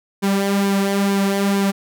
sawtooth tone with flanger, 198 Hz, G3, 18 cents sharp, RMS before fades -18 dBFS, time 0.22-1.72 s, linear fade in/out 20 ms, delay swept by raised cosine 1.5 to 4.3 ms, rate 2.2 Hz, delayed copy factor -0.6, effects none

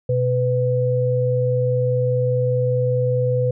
sine tone pair together, 124.88 / 500 Hz, B2 / B4, +20 / +21 cents, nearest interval 2 octaves, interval 2401 cents, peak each -19 dBFS, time 0.09-3.51 s, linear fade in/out 5 ms, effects none

